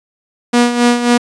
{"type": "tone with tremolo", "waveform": "sawtooth", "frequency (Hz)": 240.9, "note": "B3", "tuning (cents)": -43, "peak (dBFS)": -3, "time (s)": [0.53, 1.18], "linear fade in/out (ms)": 10, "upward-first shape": "sine", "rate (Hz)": 3.7, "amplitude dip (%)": 65, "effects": ["resampled to 22050 Hz"]}